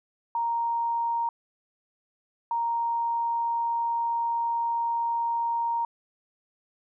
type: tone pair in turn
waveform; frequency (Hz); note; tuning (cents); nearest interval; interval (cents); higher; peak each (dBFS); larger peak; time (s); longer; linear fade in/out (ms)
sine; 932.3 / 932.3; A#5 / A#5; 0 / 0; unison; 0; neither; -24; neither; 0.35-1.29 / 2.51-5.85; second; 2
effects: none